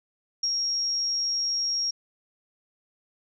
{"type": "tone with ADSR envelope", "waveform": "sine", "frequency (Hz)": 5588, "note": "F8", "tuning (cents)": 0, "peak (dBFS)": -22, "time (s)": [0.43, 1.91], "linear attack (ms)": 6, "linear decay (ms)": 58, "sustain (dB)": -2, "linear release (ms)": 8, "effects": []}